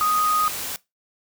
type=tone in noise; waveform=sine; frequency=1244.5 Hz; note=D#6; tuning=in tune; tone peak=-18 dBFS; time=0.01-0.48 s; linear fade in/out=0 ms; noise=white; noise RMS=-30 dBFS; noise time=0-0.76 s; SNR=+9 dB; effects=noise-tail reverb RT60 0.2 s tail -20 dB re dry